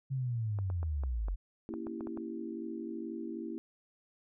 sine linear sweep, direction down, 136.5 to 43.65 Hz, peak -31 dBFS, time 0.1-1.36 s, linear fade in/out 20 ms
clicks, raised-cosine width 1 ms, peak -31 dBFS, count 10, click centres 0.588 / 0.701 / 0.83 / 1.036 / 1.284 / 1.739 / 1.869 / 2.008 / 2.071 / 2.174 s
sine chord, A# diminished seventh, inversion none, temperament equal, 233.1 / 277.2 / 329.6 / 392 Hz, A#3 / C#4 / E4 / G4, 0 / 0 / 0 / 0 cents, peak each -42 / -46 / -40 / -46 dBFS, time 1.69-3.58 s, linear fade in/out 0 ms
effects none

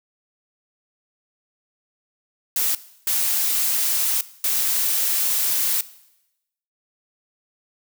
blue noise bursts at uneven times, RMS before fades -21 dBFS, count 3, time 2.56-2.75 / 3.07-4.21 / 4.44-5.81 s, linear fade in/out 2 ms, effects noise-tail reverb RT60 0.9 s tail -18 dB re dry

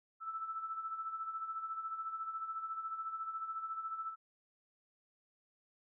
sine tone with tremolo, 1318.5 Hz, E6, in tune, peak -36 dBFS, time 0.2-4.16 s, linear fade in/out 50 ms, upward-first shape sine, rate 14 Hz, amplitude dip 60%, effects none

